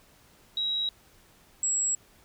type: tone pair in turn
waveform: sine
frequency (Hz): 3851 / 7702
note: B7 / B8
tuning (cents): -44 / -44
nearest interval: octave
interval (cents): 1200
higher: second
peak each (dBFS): -26 / -24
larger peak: second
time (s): 0.57-0.89 / 1.63-1.95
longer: neither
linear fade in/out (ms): 2
effects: pink hiss -59 dBFS RMS until 2.24 s